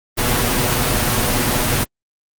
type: noise with comb filter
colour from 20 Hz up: pink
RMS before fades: -17 dBFS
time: 0.17-1.85 s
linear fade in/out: 20 ms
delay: 8.2 ms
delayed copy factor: +0.6
effects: Opus 24 kbps